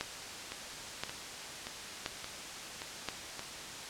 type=two click trains; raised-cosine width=0.2 ms; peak=-22 / -16 dBFS; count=6 / 4; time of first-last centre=0.52-3.394 / 0.01-3.087 s; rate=1.74 / 0.975 Hz; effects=white hiss -43 dBFS RMS until 3.89 s + low-pass 7000 Hz 12 dB/octave